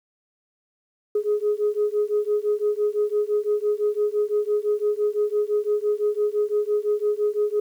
sine beating tone pair, 415.3 / 421.2 Hz, G#4 / G#4, 0 / +24 cents, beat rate 5.9 Hz, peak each -22 dBFS, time 1.15-7.6 s, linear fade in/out 5 ms, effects tanh soft clip ceiling -14 dBFS + 9-bit

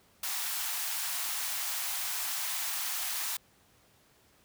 white high-pass noise, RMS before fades -34 dBFS, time 0.23-3.37 s, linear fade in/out 5 ms, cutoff 690 Hz, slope 48 dB/octave, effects pink hiss -64 dBFS RMS until 4.44 s + high-pass 60 Hz 12 dB/octave

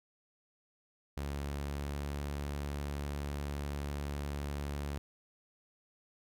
sawtooth tone with pitch glide, 71 to 71.78 Hz, C#2 to D2, +42 to -39 cents, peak -32 dBFS, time 1.17-4.98 s, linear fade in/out 0 ms, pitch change +19 cents, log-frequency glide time 1.45-2.17 s, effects none

